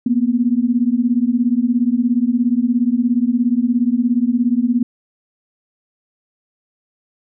sine beating tone pair, 233.1 / 250.1 Hz, A#3 / B3, 0 / +22 cents, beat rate 17 Hz, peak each -16 dBFS, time 0.06-4.83 s, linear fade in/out 5 ms, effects none

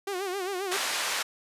sawtooth tone with vibrato, 380 Hz, F#4, 46 cents sharp, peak -26 dBFS, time 0.07-0.77 s, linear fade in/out 5 ms, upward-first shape sine, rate 7.5 Hz, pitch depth 110 cents each way
pink band-pass noise, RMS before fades -30 dBFS, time 0.71-1.23 s, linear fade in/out 10 ms, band 930 to 9200 Hz, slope 12 dB/octave
effects resampled to 32000 Hz

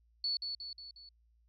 sine tone with echo, 4435 Hz, C#8, in tune, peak -31 dBFS, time 0.24-0.37 s, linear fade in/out 2 ms, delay 180 ms, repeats 4, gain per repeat -5 dB, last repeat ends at 1.09 s, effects added 57 Hz sine -66 dBFS peak until 1.48 s

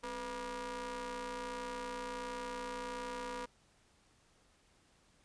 sawtooth ring-modulated tone, 233.1 Hz, A#3, in tune, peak -33 dBFS, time 0.03-3.46 s, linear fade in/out 10 ms, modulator 730 Hz, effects pink hiss -69 dBFS RMS until 5.24 s + resampled to 22050 Hz

